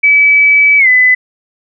sine tone with pitch glide, 2293 to 2008 Hz, D7 to B6, -42 to +28 cents, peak -4 dBFS, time 0.03-1.15 s, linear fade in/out 10 ms, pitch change -230 cents, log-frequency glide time 0.78-0.88 s, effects none

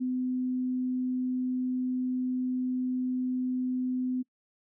sine tone, 253.8 Hz, B3, 47 cents sharp, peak -27 dBFS, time 0-4.23 s, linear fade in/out 20 ms, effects noise-tail reverb RT60 0.1 s tail -23 dB re dry

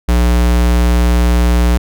square tone, 60 Hz, B1, 49 cents flat, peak -9 dBFS, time 0.08-1.78 s, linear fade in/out 10 ms, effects none

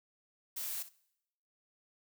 blue noise with echo, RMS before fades -39 dBFS, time 0.56-0.83 s, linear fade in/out 10 ms, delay 62 ms, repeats 1, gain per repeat -14 dB, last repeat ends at 0.892 s, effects noise-tail reverb RT60 0.8 s tail -22 dB re dry

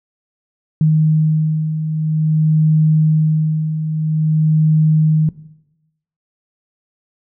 sine beating tone pair, 155.56 / 156.06 Hz, D#3 / D#3, 0 / +6 cents, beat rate 0.5 Hz, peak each -19 / -12 dBFS, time 0.81-5.29 s, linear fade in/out 2 ms, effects noise-tail reverb RT60 0.9 s tail -17 dB re dry

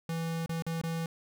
square tone with dropouts, 164.81 Hz, E3, in tune, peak -32 dBFS, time 0.09-1.06 s, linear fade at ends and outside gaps 2 ms, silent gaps 0.461-0.493 / 0.623-0.665 / 0.815-0.836 s, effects none

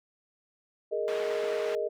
sine chord, Ab suspended second, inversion none, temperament equal with one note detuned, 415.3 / 464.3 / 622.3 Hz, Ab4 / Bb4 / Eb5, 0 / -7 / 0 cents, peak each -32 dBFS, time 0.91-1.89 s, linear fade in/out 20 ms
white band-pass noise, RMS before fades -41 dBFS, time 1.08-1.75 s, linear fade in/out 0 ms, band 340 to 2100 Hz, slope 12 dB/octave
effects none

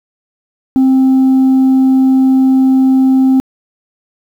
sine tone, 263.1 Hz, C4, 10 cents sharp, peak -3 dBFS, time 0.76-3.4 s, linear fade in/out 0 ms, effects tanh soft clip ceiling -5 dBFS + 7-bit

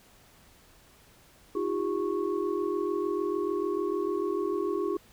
sine tone cluster, 315.6 / 355.2 / 402 / 1103 Hz, D#4 / F4 / G4 / C#6, +25 / +29 / +44 / -9 cents, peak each -34 / -31 / -30 / -38 dBFS, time 1.55-4.97 s, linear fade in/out 5 ms, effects pink hiss -58 dBFS RMS until 5.12 s

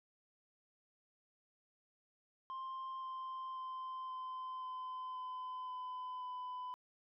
sine tone with pitch steps, 1052 / 1044.7 / 1037.5 / 1030.4 / 1023.2 / 1016.2 / 1009.1 / 1002.2 Hz, C6 / C6 / C6 / C6 / C6 / B5 / B5 / B5, +9 / -3 / -15 / -27 / -39 / +49 / +37 / +25 cents, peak -39 dBFS, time 2.5-6.74 s, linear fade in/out 0 ms, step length 530 ms, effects tanh soft clip ceiling -41 dBFS

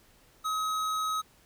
sine tone with tanh clipping, 1272 Hz, D#6, 38 cents sharp, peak -30 dBFS, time 0.44-1.22 s, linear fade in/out 20 ms, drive 18 dB, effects pink hiss -61 dBFS RMS until 1.45 s

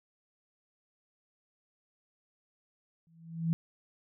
sine tone with exponential growth, 164.81 Hz, E3, in tune, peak -23 dBFS, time 3.07-3.53 s, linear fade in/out 0 ms, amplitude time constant 98 ms, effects none

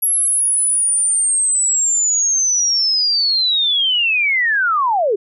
sine linear sweep, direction down, 11320 to 372.8 Hz, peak -13 dBFS, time 0.02-5.16 s, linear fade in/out 10 ms, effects none

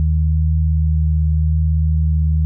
sine tone pair together, 77.56 / 155.56 Hz, D#2 / D#3, -5 / 0 cents, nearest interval octave, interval 1205 cents, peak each -13 / -20 dBFS, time 0-2.45 s, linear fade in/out 0 ms, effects none

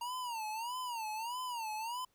square tone with vibrato, 932.3 Hz, A#5, in tune, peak -38 dBFS, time 0.01-2.05 s, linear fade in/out 5 ms, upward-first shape sine, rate 1.6 Hz, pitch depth 150 cents each way, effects pink hiss -75 dBFS RMS until 2.14 s

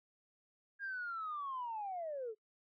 sine linear sweep, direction down, 1633 to 415.3 Hz, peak -38 dBFS, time 0.79-2.35 s, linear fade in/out 50 ms, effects noise-tail reverb RT60 0.1 s tail -25 dB re dry + tanh soft clip ceiling -34 dBFS

